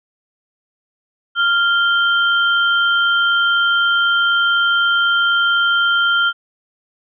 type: tone pair together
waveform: sine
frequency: 1395 / 3134 Hz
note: F6 / G7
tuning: -2 / -1 cents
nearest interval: octave + major second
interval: 1401 cents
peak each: -13 / -19 dBFS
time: 1.35-6.33 s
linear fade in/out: 50 ms
effects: none